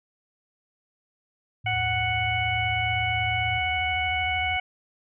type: tone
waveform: sine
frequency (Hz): 110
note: A2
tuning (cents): 0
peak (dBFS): -31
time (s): 1.64-3.59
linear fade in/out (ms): 10
type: harmonic tone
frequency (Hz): 740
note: F#5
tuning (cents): 0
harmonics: 1 / 2 / 3 / 4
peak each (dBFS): -28 / -35 / -26 / -33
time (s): 1.66-4.6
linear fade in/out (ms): 5
type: tone with vibrato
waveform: sine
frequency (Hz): 80.6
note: E2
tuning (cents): -38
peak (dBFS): -34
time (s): 1.73-4.57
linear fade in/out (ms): 5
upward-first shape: sine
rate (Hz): 13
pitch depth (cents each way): 220
effects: none